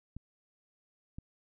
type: clicks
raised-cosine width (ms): 5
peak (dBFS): -30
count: 2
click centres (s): 0.166 / 1.185
effects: none